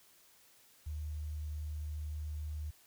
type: tone with quantisation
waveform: sine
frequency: 75.9 Hz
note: D#2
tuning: 42 cents flat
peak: -37 dBFS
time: 0.86-2.71 s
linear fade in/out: 10 ms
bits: 11
effects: white hiss -64 dBFS RMS until 2.86 s